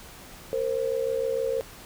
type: tone pair together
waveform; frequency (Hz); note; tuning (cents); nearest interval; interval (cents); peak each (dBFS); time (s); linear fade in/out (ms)
sine; 460.5 / 527; A#4 / C5; -21 / +12; major second; 233; -27; 0.53-1.61; 0
effects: pink hiss -46 dBFS RMS until 1.85 s